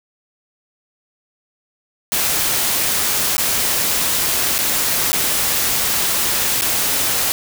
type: noise with dropouts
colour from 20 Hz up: white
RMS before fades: -18 dBFS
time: 2.12-7.32 s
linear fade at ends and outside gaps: 0 ms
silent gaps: 3.368-3.381 / 4.581-4.588 / 5.119-5.13 / 6.611-6.62 s
effects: none